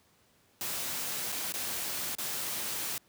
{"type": "noise with dropouts", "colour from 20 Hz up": "white", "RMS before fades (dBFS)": -35, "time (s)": [0.61, 2.98], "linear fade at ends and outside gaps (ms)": 1, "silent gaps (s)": [[1.32, 1.324], [1.523, 1.539], [2.151, 2.184]], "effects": ["pink hiss -66 dBFS RMS until 3.08 s", "high-pass 80 Hz 12 dB/octave"]}